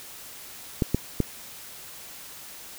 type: clicks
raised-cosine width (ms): 3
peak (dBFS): -8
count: 3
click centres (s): 0.822 / 0.946 / 1.203
effects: white hiss -43 dBFS RMS until 2.78 s